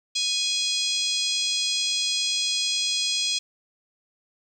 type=harmonic tone; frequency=830.6 Hz; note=G#5; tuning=in tune; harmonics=3 / 4 / 5 / 6 / 7 / 8 / 9 / 10; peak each=-33 / -27 / -29 / -29 / -35 / -34 / -37 / -37 dBFS; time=0.15-3.39 s; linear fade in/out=10 ms; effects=9-bit